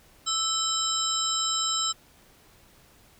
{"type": "tone cluster", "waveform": "sine", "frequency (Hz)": [1319, 3098, 3933, 5250, 7540], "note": ["E6", "G7", "B7", "E8", "A#8"], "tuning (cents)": [1, -21, -8, -8, 19], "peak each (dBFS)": [-31, -32, -31, -32, -29], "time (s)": [0.26, 1.93], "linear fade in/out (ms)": 20, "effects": ["pink hiss -57 dBFS RMS until 3.19 s"]}